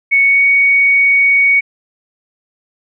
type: tone with pitch glide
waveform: sine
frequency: 2218 to 2236 Hz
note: C#7 to C#7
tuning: 0 to +14 cents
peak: -7 dBFS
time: 0.11-1.61 s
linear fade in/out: 20 ms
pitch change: +14 cents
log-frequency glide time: 0.22-0.44 s
effects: none